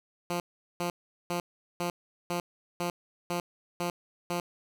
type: tone bursts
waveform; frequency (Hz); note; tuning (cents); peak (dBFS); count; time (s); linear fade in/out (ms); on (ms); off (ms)
10% pulse; 174.61; F3; 0; -21; 9; 0.3-4.4; 2; 100; 400
effects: none